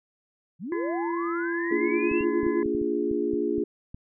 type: linear sweep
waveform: sine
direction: up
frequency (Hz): 140.8 to 2794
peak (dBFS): -31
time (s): 0.59-2.25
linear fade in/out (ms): 50
type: harmonic tone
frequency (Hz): 339.7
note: F4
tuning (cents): -48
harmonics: 1 / 3 / 5 / 6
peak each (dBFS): -27 / -37 / -41 / -43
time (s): 0.72-2.63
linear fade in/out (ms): 2
type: chord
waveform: sine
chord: Bb dominant seventh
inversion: none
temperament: equal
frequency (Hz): 233.1 / 293.7 / 349.2 / 415.3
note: Bb3 / D4 / F4 / Ab4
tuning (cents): 0 / 0 / 0 / 0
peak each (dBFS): -33 / -29 / -28 / -28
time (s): 1.71-3.64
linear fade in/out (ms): 5
type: clicks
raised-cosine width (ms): 5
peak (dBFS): -27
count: 11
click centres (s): 2.115 / 2.209 / 2.432 / 2.466 / 2.659 / 2.749 / 2.816 / 3.113 / 3.336 / 3.581 / 3.945
effects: none